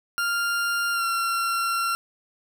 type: tone with pitch glide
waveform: 40% pulse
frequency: 1396.9 to 1367.4 Hz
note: F6 to F6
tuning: 0 to -37 cents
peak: -22 dBFS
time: 0.18-1.95 s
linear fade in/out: 0 ms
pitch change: -37 cents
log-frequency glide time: 0.93-1.04 s
effects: 9-bit